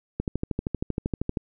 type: click train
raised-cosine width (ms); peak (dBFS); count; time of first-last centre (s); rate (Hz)
3; -13; 16; 0.2-1.372; 12.8
effects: none